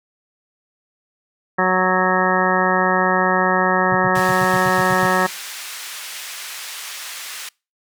harmonic tone, 185 Hz, F#3, in tune, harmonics 1 / 2 / 3 / 4 / 5 / 6 / 7 / 9 / 10, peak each -23 / -23 / -23 / -23 / -23 / -23 / -23 / -23 / -23 dBFS, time 1.58-5.27 s, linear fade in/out 10 ms
sine tone bursts, 138.8 Hz, C#3, 3 cents sharp, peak -22 dBFS, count 10, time 3.92-5.059 s, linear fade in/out 2 ms, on 32 ms, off 91 ms
pink band-pass noise, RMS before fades -32 dBFS, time 4.15-7.49 s, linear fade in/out 5 ms, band 1700 to 14000 Hz, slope 12 dB/octave
effects noise-tail reverb RT60 0.3 s tail -26 dB re dry

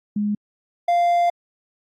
sine / triangle tone pair in turn, 207.7 / 695.4 Hz, G#3 / F5, 0 / -8 cents, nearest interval octave + major sixth, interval 2092 cents, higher second, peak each -19 / -13 dBFS, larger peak second, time 0.16-0.35 / 0.88-1.3 s, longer second, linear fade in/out 5 ms, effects AAC 64 kbps

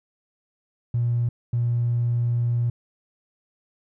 triangle tone bursts at uneven times, 119.2 Hz, A#2, 39 cents sharp, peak -16 dBFS, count 2, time 0.94-1.29 / 1.53-2.7 s, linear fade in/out 5 ms, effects tanh soft clip ceiling -17 dBFS

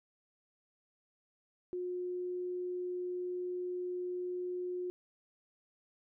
sine tone, 359.9 Hz, F#4, 48 cents flat, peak -35 dBFS, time 1.73-4.9 s, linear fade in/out 0 ms, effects none

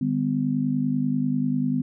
harmonic tone, 50.2 Hz, G1, 42 cents sharp, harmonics 3 / 4 / 5, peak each -27 / -28 / -23 dBFS, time 0.01-1.82 s, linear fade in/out 5 ms, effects none

